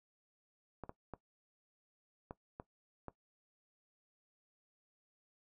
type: clicks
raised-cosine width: 1 ms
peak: -30 dBFS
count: 6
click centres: 0.837 / 0.894 / 1.137 / 2.309 / 2.599 / 3.083 s
effects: noise-tail reverb RT60 0.1 s tail -17 dB re dry